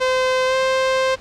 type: tone with pitch glide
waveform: sawtooth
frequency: 515 to 524.3 Hz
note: C5 to C5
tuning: -28 to +3 cents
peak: -12 dBFS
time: 0-1.16 s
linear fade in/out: 20 ms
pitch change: +31 cents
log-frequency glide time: 0.46-0.55 s
effects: pink hiss -43 dBFS RMS until 1.2 s + low-pass 5000 Hz 12 dB/octave